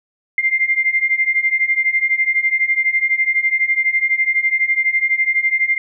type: beating tone pair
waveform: sine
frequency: 2093 / 2105 Hz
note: C7 / C7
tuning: 0 / +10 cents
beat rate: 12 Hz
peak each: -18 / -16 dBFS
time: 0.38-5.78 s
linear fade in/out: 2 ms
effects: none